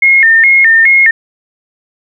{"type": "tone with vibrato", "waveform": "sine", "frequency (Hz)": 1975.5, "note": "B6", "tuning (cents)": 0, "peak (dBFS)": -3, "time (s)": [0.02, 1.11], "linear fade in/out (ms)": 5, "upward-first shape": "square", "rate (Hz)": 2.4, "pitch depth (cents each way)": 150, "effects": []}